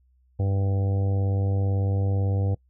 harmonic tone, 98 Hz, G2, in tune, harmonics 1 / 2 / 3 / 4 / 5 / 6 / 7 / 8, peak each -21 / -36 / -37 / -42 / -35 / -44 / -44 / -44 dBFS, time 0.39-2.55 s, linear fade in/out 10 ms, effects noise-tail reverb RT60 0.1 s tail -24 dB re dry + added 63 Hz sine -59 dBFS peak until 2.69 s

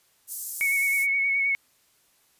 white high-pass noise, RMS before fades -32 dBFS, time 0.27-1.07 s, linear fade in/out 50 ms, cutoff 7100 Hz, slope 24 dB/octave
sine tone with vibrato, 2217 Hz, C#7, in tune, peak -21 dBFS, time 0.61-1.55 s, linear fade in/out 0 ms, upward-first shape sine, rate 9.5 Hz, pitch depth 24 cents each way
effects white hiss -64 dBFS RMS until 2.39 s + resampled to 32000 Hz

